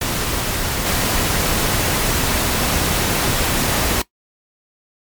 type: noise with level steps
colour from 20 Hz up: pink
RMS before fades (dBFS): -21 / -18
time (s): 0.01-4.02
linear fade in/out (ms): 5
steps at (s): 0.86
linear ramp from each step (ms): 2
effects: noise-tail reverb RT60 0.1 s tail -19 dB re dry + MP3 96 kbps